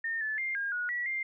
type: tone with pitch steps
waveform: sine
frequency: 1823 / 1738 / 2108 / 1618 / 1455 / 1938 / 2101 Hz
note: A#6 / A6 / C7 / G#6 / F#6 / B6 / C7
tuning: -39 / -22 / +12 / -46 / -29 / -33 / +7 cents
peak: -30 dBFS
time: 0.04-1.23 s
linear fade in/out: 5 ms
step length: 170 ms
effects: none